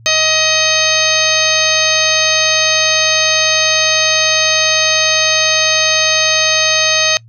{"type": "harmonic tone with a mistuned harmonic", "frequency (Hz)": 630, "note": "D#5", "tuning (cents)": 21, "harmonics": [1, 2, 3, 4, 5, 6, 7, 8, 10], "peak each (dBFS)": [-19, -23, -20, -17, -20, -18, -18, -22, -17], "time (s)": [0.06, 7.17], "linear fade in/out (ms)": 0, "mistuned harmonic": 5, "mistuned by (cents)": -29, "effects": ["noise-tail reverb RT60 0.1 s tail -24 dB re dry", "added 114 Hz sine -38 dBFS peak until 7.28 s"]}